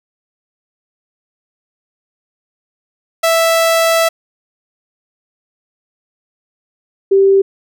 sawtooth / sine tone pair in turn, 659.3 / 390.6 Hz, E5 / G4, 0 / -6 cents, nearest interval major sixth, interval 906 cents, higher first, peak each -6 dBFS, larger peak neither, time 3.23-4.09 / 7.11-7.42 s, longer first, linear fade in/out 10 ms, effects none

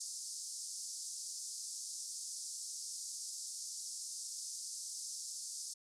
pink band-pass noise, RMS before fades -45 dBFS, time 0-5.74 s, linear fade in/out 10 ms, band 4900 to 9800 Hz, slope 48 dB/octave, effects none

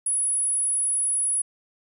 sine tone, 10210 Hz, D#9, 44 cents sharp, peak -21 dBFS, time 0.06-1.42 s, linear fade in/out 5 ms, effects 10-bit

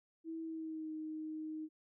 sine tone with pitch glide, 325.2 to 312 Hz, E4 to D#4, -23 to +5 cents, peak -40 dBFS, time 0.24-1.69 s, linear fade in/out 50 ms, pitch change -72 cents, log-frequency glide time 0.42-0.92 s, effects none

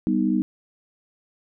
sine chord, G augmented, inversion none, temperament equal, 196 / 246.9 / 311.1 Hz, G3 / B3 / D#4, 0 / 0 / 0 cents, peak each -23 dBFS, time 0.07-0.42 s, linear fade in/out 0 ms, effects none

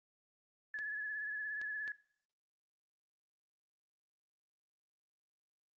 sine tone with vibrato, 1710 Hz, A6, 50 cents flat, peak -38 dBFS, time 0.74-1.92 s, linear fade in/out 2 ms, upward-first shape sine, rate 17 Hz, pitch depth 38 cents each way
clicks, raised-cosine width 0.2 ms, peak -34 dBFS, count 3, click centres 0.789 / 1.615 / 1.878 s
effects noise-tail reverb RT60 0.6 s tail -20 dB re dry + Opus 24 kbps

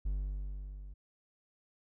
triangle tone with level ramp, 48.86 Hz, G1, 5 cents flat, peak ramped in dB -28 to -43 dBFS, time 0.05-0.94 s, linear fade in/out 10 ms, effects none

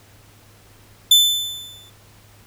40% pulse tone with exponential decay, 3520 Hz, A7, in tune, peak -6 dBFS, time 1.11-1.9 s, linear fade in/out 5 ms, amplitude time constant 170 ms, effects added 103 Hz sine -51 dBFS peak until 2.46 s + pink hiss -51 dBFS RMS until 2.46 s

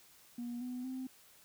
sine tone with pitch steps, 239.9 / 249.4 / 259.2 Hz, A#3 / B3 / C4, +50 / +17 / -16 cents, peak -37 dBFS, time 0.38-1.07 s, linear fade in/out 5 ms, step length 230 ms, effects tanh soft clip ceiling -35 dBFS + white hiss -62 dBFS RMS until 1.44 s

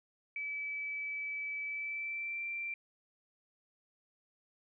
sine tone with pitch glide, 2300 to 2355 Hz, D7 to D7, -37 to +4 cents, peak -36 dBFS, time 0.36-2.74 s, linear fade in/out 2 ms, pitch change +41 cents, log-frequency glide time 1.65-2.45 s, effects none

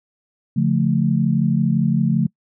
sine chord, Db augmented, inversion none, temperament equal with one note detuned, 142.24 / 174.61 / 220 Hz, Db3 / F3 / A3, +45 / 0 / 0 cents, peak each -19 dBFS, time 0.56-2.27 s, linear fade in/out 10 ms, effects noise-tail reverb RT60 0.1 s tail -26 dB re dry

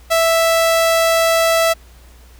sawtooth tone, 659.3 Hz, E5, in tune, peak -8 dBFS, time 0.1-1.74 s, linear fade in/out 20 ms, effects added 60 Hz sine -41 dBFS peak until 2.39 s + pink hiss -49 dBFS RMS until 2.39 s

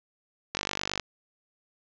click train, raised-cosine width 0.2 ms, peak -11 dBFS, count 23, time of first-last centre 0.55-0.997 s, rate 49.2 Hz, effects resampled to 16000 Hz + 8-bit

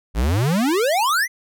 square exponential sweep, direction up, 49 to 2093 Hz, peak -17 dBFS, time 0.14-1.28 s, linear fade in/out 50 ms, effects none

